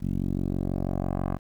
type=tone with low-pass filter sweep; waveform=10% pulse; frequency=46.11 Hz; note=F#1; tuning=5 cents flat; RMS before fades=-28 dBFS; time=0-1.39 s; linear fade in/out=50 ms; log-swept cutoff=210 to 1100 Hz; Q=1.4; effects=9-bit